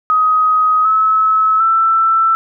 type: tone with pitch steps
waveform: sine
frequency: 1259 / 1294.4 / 1330.8 Hz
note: D#6 / E6 / E6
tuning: +20 / -32 / +16 cents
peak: -9 dBFS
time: 0.1-2.35 s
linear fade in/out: 0 ms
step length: 750 ms
effects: none